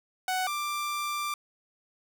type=tone pair in turn; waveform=sawtooth; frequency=744 / 1181 Hz; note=F#5 / D6; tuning=+9 / +9 cents; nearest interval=minor sixth; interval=800 cents; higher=second; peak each=-23 / -26 dBFS; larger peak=first; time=0.28-0.47 / 0.47-1.34 s; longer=second; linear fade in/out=2 ms; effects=none